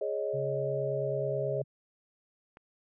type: chord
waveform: sine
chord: Ab suspended fourth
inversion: none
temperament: just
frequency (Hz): 415.3 / 553.7 / 623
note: Ab4 / Db5 / Eb5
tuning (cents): 0 / -2 / +2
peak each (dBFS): -34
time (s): 0.01-1.62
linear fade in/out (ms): 5
type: tone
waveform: sine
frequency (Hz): 137.1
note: C#3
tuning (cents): -19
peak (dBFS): -35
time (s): 0.33-1.64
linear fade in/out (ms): 20
type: click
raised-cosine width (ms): 0.5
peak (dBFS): -35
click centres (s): 2.571
effects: none